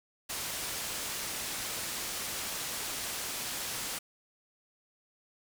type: low-pass noise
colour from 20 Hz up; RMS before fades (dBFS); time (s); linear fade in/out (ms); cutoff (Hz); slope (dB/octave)
white; -37; 0.29-3.99; 10; 11000; 12
effects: none